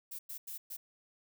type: noise bursts at uneven times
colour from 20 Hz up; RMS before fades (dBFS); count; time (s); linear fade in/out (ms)
violet; -43; 4; 0.11-0.19 / 0.29-0.38 / 0.47-0.58 / 0.7-0.77; 10
effects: none